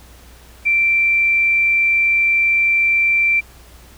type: tone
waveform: sine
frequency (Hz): 2349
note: D7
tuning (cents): 0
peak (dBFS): -12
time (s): 0.65-3.41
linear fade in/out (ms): 20
effects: added 60 Hz sine -43 dBFS peak until 3.97 s + pink hiss -46 dBFS RMS until 3.97 s